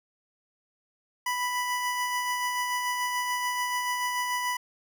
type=tone with tremolo; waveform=25% pulse; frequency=988 Hz; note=B5; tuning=in tune; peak=-22 dBFS; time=1.26-4.57 s; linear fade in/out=5 ms; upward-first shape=sine; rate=6.9 Hz; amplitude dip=30%; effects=none